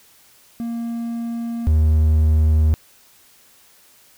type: tone pair in turn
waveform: triangle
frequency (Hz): 232.9 / 77.72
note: A#3 / D#2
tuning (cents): -1 / -1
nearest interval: octave + perfect fifth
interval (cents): 1900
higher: first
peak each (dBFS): -21 / -10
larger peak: second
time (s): 0.6-1.67 / 1.67-2.74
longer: neither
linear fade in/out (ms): 0
effects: white hiss -52 dBFS RMS until 4.17 s